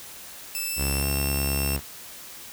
5% pulse tone with pitch glide, 2637 to 2700 Hz, E7 to E7, 0 to +41 cents, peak -19 dBFS, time 0.55-1.76 s, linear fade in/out 0 ms, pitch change +41 cents, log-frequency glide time 0.66-1.04 s
sawtooth tone, 69.3 Hz, C#2, in tune, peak -21 dBFS, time 0.76-1.81 s, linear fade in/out 50 ms
effects white hiss -42 dBFS RMS until 2.52 s

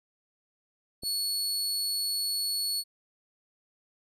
sawtooth tone, 4400 Hz, C#8, 14 cents flat, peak -25 dBFS, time 1.02-2.84 s, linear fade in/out 50 ms
click, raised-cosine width 2 ms, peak -29 dBFS, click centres 1.035 s
effects resampled to 32000 Hz

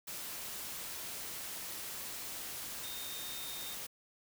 sine tone in noise, 3676 Hz, A#7, 25 cents flat, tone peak -46 dBFS, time 2.83-3.75 s, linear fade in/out 10 ms, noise white, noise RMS -43 dBFS, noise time 0.07-3.87 s, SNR -6 dB, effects none

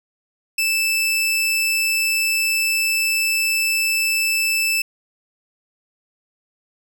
sawtooth tone, 2637 Hz, E7, in tune, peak -14 dBFS, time 0.58-4.82 s, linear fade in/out 5 ms, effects none

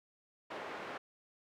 pink band-pass noise, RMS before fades -44 dBFS, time 0.5-0.98 s, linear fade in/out 10 ms, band 390 to 1900 Hz, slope 12 dB/octave, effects none

